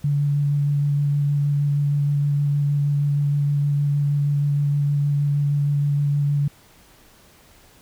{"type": "tone with vibrato", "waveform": "sine", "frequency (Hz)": 143.9, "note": "D3", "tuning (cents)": -35, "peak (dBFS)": -17, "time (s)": [0.04, 6.48], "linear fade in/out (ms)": 5, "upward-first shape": "square", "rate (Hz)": 6.4, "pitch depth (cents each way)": 9, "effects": ["pink hiss -52 dBFS RMS until 7.81 s"]}